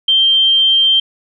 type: tone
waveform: sine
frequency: 3152 Hz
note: G7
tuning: 9 cents sharp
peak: -8 dBFS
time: 0.08-1 s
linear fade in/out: 5 ms
effects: none